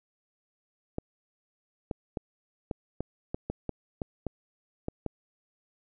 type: clicks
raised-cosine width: 2 ms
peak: -18 dBFS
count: 12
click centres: 0.984 / 1.912 / 2.172 / 2.712 / 3.006 / 3.345 / 3.5 / 3.693 / 4.018 / 4.267 / 4.884 / 5.063 s
effects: none